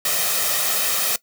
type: noise with comb filter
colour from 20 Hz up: white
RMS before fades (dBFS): -21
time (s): 0.05-1.16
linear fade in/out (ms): 2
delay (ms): 1.6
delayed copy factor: +0.65
effects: noise-tail reverb RT60 0.1 s tail -19 dB re dry + high-pass 200 Hz 12 dB/octave

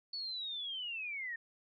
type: linear sweep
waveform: sine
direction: down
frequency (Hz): 4484 to 1804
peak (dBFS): -38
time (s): 0.13-1.36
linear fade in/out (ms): 5
effects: none

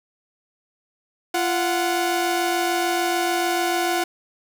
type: tone pair together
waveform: sawtooth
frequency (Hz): 345.1 / 737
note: F4 / F#5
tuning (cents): -21 / -7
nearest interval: octave + minor second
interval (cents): 1314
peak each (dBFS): -19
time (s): 1.34-4.04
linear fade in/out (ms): 5
effects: 9-bit

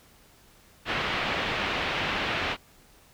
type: low-pass noise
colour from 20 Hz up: white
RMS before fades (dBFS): -29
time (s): 0.85-2.57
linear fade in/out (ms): 50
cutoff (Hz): 3100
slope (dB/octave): 24
effects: pink hiss -57 dBFS RMS until 3.13 s

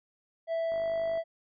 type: tone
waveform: triangle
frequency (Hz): 659.3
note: E5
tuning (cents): 0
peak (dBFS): -26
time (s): 0.47-1.24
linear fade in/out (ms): 50
type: click train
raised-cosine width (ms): 1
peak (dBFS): -34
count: 24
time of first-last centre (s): 0.72-1.175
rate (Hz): 50.6
effects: resampled to 11025 Hz

